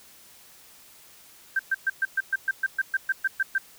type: tone bursts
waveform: sine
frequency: 1568 Hz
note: G6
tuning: in tune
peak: -20 dBFS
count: 14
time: 1.56-3.582 s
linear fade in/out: 5 ms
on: 33 ms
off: 120 ms
effects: white hiss -52 dBFS RMS until 3.78 s